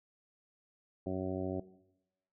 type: harmonic tone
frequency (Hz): 93.5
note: F#2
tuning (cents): +19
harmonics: 1 / 2 / 3 / 4 / 5 / 6 / 7 / 8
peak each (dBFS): -42 / -40 / -39 / -40 / -49 / -43 / -44 / -50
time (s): 1.06-1.6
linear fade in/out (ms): 5
effects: noise-tail reverb RT60 0.9 s tail -19 dB re dry